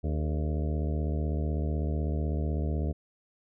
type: harmonic tone with a mistuned harmonic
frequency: 76 Hz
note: D#2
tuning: 40 cents flat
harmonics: 1 / 2 / 3 / 4 / 5 / 6 / 7 / 8 / 9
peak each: -28 / -34 / -38 / -40 / -42 / -44 / -45 / -46 / -47 dBFS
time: 0.03-2.93 s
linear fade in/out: 20 ms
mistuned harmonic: 5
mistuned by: +89 cents
effects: none